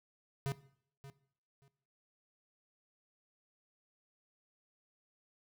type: tone with echo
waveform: square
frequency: 138.2 Hz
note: C#3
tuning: 5 cents flat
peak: -34 dBFS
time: 0.46-0.52 s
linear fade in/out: 0 ms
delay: 580 ms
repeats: 2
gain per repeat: -15 dB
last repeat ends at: 1.68 s
effects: noise-tail reverb RT60 0.6 s tail -17 dB re dry